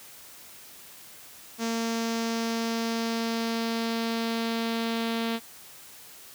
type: tone with low-pass filter sweep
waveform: sawtooth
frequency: 228.6 Hz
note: A#3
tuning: 34 cents flat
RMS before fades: -29 dBFS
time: 1.58-5.4 s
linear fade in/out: 50 ms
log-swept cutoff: 6200 to 3800 Hz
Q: 2.3
effects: white hiss -48 dBFS RMS until 6.34 s + high-pass 60 Hz 12 dB/octave